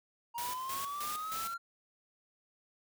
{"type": "linear sweep", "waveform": "triangle", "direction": "up", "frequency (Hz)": [932.3, 1389], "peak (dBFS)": -35, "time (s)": [0.34, 1.58], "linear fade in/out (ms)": 20}
{"type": "noise with tremolo", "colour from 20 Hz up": "white", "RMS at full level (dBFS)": -41, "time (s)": [0.38, 1.54], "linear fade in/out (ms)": 0, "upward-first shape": "square", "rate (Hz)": 3.2, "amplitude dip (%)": 70}
{"effects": []}